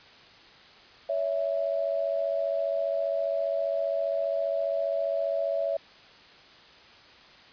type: tone pair together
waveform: sine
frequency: 564.3 / 659.3 Hz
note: C#5 / E5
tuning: +31 / 0 cents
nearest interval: minor third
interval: 269 cents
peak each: -28 dBFS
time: 1.09-5.77 s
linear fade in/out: 5 ms
effects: white hiss -52 dBFS RMS until 7.52 s + resampled to 11025 Hz